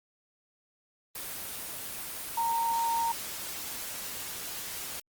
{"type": "tone in noise", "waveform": "sine", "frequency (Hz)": 923, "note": "A#5", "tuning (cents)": -17, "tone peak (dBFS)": -26, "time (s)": [2.37, 3.12], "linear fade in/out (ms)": 5, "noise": "white", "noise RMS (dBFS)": -38, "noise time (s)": [1.15, 5], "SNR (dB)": 9, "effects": ["Opus 24 kbps"]}